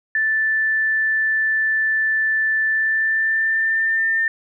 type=tone with pitch glide; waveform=sine; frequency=1760 to 1802.2 Hz; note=A6 to A6; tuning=0 to +41 cents; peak=-16 dBFS; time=0.15-4.28 s; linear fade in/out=2 ms; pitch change=+41 cents; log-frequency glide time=2.66-4.15 s; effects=none